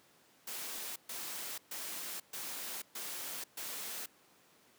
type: noise bursts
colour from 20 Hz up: white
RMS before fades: -42 dBFS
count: 6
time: 0.47-4.06 s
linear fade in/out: 5 ms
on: 490 ms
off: 130 ms
effects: pink hiss -65 dBFS RMS until 4.78 s + high-pass 200 Hz 12 dB/octave